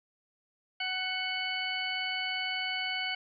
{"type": "harmonic tone with a mistuned harmonic", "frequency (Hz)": 747, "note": "F#5", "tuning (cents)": 16, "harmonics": [1, 2, 3, 4, 6], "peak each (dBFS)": [-40, -39, -35, -35, -41], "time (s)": [0.8, 3.15], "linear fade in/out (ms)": 5, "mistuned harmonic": 3, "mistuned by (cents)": -23, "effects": []}